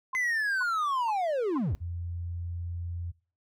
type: tone bursts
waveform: sine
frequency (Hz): 1046.5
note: C6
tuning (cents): 0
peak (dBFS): -31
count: 4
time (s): 0.13-1.58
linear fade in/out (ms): 5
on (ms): 25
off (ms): 450
type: linear sweep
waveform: triangle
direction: down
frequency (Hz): 2063 to 57.2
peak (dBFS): -24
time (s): 0.15-1.75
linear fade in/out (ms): 0
type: tone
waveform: sine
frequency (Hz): 86.3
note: F2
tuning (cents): -20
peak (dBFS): -32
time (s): 1.8-3.12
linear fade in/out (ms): 20
effects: noise-tail reverb RT60 0.4 s tail -22 dB re dry